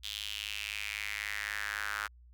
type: tone with high-pass filter sweep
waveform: sawtooth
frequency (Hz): 103.83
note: G#2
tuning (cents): 0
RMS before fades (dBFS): -38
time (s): 0.03-2.08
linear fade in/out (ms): 20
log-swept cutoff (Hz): 3400 to 1400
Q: 4.3
effects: added 60 Hz sine -54 dBFS peak until 2.33 s